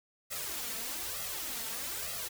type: noise with flanger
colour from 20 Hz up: white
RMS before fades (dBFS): -38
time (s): 0.3-2.29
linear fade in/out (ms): 20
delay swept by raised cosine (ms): 1.5 to 4.5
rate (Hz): 1.1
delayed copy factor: +0.85
effects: none